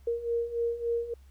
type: beating tone pair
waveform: sine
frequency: 466.2 / 469.7 Hz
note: A#4 / A#4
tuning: 0 / +13 cents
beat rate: 3.5 Hz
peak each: -33 / -29 dBFS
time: 0.07-1.14 s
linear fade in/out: 5 ms
effects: added 67 Hz sine -51 dBFS peak until 1.3 s + pink hiss -67 dBFS RMS until 1.3 s